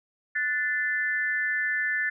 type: tone with amplitude modulation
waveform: sine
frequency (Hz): 1760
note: A6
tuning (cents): 0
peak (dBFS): -20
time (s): 0.35-2.1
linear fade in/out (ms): 10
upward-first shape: sine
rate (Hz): 286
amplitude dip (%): 90
effects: none